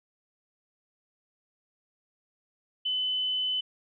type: tone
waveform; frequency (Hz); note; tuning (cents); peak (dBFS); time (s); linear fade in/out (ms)
sine; 3020; F#7; +35; -26; 2.85-3.61; 10
effects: none